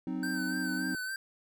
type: chord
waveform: triangle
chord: C diminished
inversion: second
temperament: equal with one note detuned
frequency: 185 / 260 / 311.1 Hz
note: Gb3 / C4 / Eb4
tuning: 0 / -11 / 0 cents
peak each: -36 / -33 / -35 dBFS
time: 0.07-0.95 s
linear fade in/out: 2 ms
type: tone with vibrato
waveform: square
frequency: 1540 Hz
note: G6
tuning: 31 cents flat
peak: -35 dBFS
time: 0.23-1.16 s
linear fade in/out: 2 ms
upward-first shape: sine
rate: 3.5 Hz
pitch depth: 44 cents each way
effects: none